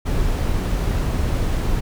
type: noise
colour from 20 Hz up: brown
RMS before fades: -20 dBFS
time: 0.05-1.81 s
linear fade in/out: 20 ms
effects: none